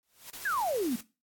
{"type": "noise with exponential growth", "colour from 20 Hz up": "white", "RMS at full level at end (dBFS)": -42, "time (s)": [0.03, 0.3], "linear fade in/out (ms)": 0, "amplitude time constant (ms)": 57}
{"type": "noise with tremolo", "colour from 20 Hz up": "white", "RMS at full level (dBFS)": -42, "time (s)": [0.33, 1.01], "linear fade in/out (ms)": 5, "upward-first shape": "sine", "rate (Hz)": 12, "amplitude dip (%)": 30}
{"type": "exponential sweep", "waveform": "sine", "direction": "down", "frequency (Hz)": [1747, 218.6], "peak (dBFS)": -27, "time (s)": [0.45, 0.96], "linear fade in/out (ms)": 5}
{"effects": ["noise-tail reverb RT60 0.3 s tail -18 dB re dry", "AAC 64 kbps"]}